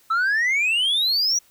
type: exponential sweep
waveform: sine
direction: up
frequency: 1293 to 5900 Hz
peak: -15 dBFS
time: 0.1-1.39 s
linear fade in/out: 10 ms
effects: tanh soft clip ceiling -17 dBFS + white hiss -57 dBFS RMS until 1.5 s